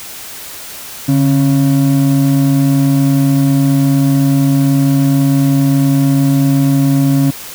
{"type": "ring-modulated tone", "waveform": "triangle", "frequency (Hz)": 207.7, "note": "G#3", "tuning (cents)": 0, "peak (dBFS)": -3, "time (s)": [1.08, 7.31], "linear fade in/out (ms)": 10, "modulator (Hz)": 64.9, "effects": ["white hiss -29 dBFS RMS until 7.54 s"]}